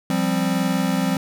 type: chord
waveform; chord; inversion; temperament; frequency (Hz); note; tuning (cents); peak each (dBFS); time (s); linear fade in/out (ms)
square; F suspended second; none; equal; 174.61 / 196 / 261.6; F3 / G3 / C4; 0 / 0 / 0; -24; 0.1-1.17; 2
effects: none